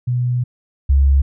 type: tone pair in turn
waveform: sine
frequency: 123.47 / 68.74 Hz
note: B2 / C#2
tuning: 0 / -14 cents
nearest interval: minor seventh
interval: 1014 cents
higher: first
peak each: -15 / -9 dBFS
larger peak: second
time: 0.07-0.44 / 0.89-1.22 s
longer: first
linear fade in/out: 10 ms
effects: none